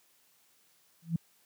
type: tone with exponential growth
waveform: sine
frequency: 166.2 Hz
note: E3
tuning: 15 cents sharp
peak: -22 dBFS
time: 1.02-1.16 s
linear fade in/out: 5 ms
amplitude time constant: 30 ms
effects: white hiss -67 dBFS RMS until 1.45 s + high-pass 100 Hz 12 dB/octave